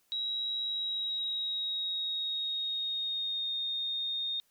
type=tone with pitch glide; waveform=sine; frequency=3855 to 3685 Hz; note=B7 to A#7; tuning=-43 to -21 cents; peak=-31 dBFS; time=0.12-4.4 s; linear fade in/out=0 ms; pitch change=-78 cents; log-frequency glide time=0.64-3.53 s; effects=white hiss -71 dBFS RMS until 4.5 s